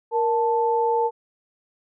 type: tone pair together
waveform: sine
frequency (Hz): 467.4 / 880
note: A#4 / A5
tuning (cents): +5 / 0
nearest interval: major seventh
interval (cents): 1095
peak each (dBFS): -21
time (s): 0.11-1.11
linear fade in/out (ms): 50
effects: none